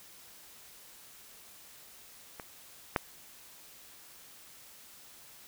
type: clicks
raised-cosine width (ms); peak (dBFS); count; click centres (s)
0.5; -26 / -11; 2; 2.398 / 2.962
effects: white hiss -54 dBFS RMS until 5.47 s